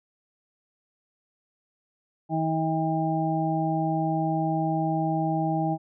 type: harmonic tone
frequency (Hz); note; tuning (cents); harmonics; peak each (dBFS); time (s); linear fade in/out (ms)
160; D#3; +49; 1 / 2 / 4 / 5; -27 / -28 / -32 / -28; 2.29-5.78; 50
effects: none